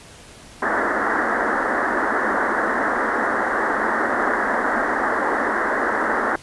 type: band-pass noise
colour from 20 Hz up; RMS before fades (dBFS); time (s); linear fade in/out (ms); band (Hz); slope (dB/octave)
white; -21; 0.62-6.36; 5; 210 to 1900; 96
effects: pink hiss -43 dBFS RMS until 6.42 s + resampled to 24000 Hz